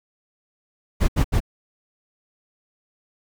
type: noise bursts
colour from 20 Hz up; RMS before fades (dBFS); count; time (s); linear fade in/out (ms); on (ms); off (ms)
brown; -17; 3; 1-1.404; 20; 84; 76
effects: none